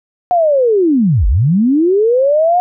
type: linear two-way sweep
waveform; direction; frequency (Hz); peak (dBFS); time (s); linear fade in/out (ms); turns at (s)
sine; down then up; 729 to 42.01 to 729; -8; 0.31-2.6; 0; 1.27
effects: none